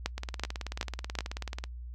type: two click trains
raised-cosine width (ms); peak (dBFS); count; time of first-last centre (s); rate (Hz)
0.2; -19 / -12; 28 / 4; 0.18-1.639 / 0.06-1.188; 18.5 / 2.66
effects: noise-tail reverb RT60 0.1 s tail -25 dB re dry + added 60 Hz sine -39 dBFS peak until 1.94 s